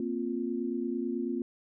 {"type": "chord", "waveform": "sine", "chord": "Bb suspended second", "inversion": "none", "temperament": "just", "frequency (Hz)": [233.1, 262.2, 349.6], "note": ["Bb3", "C4", "F4"], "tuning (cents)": [0, 4, 2], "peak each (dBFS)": -34, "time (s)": [0, 1.42], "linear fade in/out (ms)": 2, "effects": []}